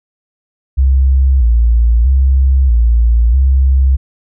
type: tone with vibrato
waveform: sine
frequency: 61.9 Hz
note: B1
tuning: 5 cents sharp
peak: -6 dBFS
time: 0.77-3.97 s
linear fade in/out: 20 ms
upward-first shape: square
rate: 0.78 Hz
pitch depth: 120 cents each way
effects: none

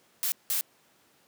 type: noise bursts at uneven times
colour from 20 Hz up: blue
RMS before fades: -28 dBFS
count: 2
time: 0.23-0.32 / 0.5-0.61 s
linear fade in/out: 0 ms
effects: pink hiss -63 dBFS RMS until 1.27 s + high-pass 200 Hz 12 dB/octave

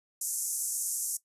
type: band-pass noise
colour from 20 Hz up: white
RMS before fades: -33 dBFS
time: 0.21-1.17 s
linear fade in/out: 5 ms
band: 6100 to 12000 Hz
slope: 48 dB/octave
effects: noise-tail reverb RT60 0.1 s tail -17 dB re dry + resampled to 32000 Hz

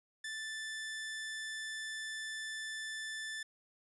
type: tone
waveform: sawtooth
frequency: 1760 Hz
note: A6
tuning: in tune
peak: -36 dBFS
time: 0.24-3.43 s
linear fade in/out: 5 ms
effects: resampled to 24000 Hz

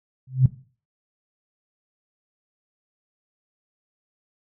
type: tone with exponential growth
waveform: sine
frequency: 130 Hz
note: C3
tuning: 11 cents flat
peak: -8 dBFS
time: 0.27-0.46 s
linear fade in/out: 5 ms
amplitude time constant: 40 ms
effects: noise-tail reverb RT60 0.4 s tail -17 dB re dry

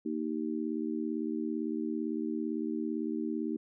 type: chord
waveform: sine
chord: Eb major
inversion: second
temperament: just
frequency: 233.3 / 311.1 / 388.9 Hz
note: Bb3 / Eb4 / G4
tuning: +2 / 0 / -14 cents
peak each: -35 / -34 / -39 dBFS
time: 0.05-3.57 s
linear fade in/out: 10 ms
effects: none

